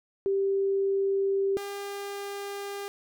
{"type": "tone pair in turn", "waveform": ["sine", "sawtooth"], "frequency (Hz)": [392, 401.4], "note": ["G4", "G4"], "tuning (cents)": [0, 41], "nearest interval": "unison", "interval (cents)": 41, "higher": "second", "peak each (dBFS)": [-23, -30], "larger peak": "first", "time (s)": [[0.26, 1.57], [1.57, 2.88]], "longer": "neither", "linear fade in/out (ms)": 0, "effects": []}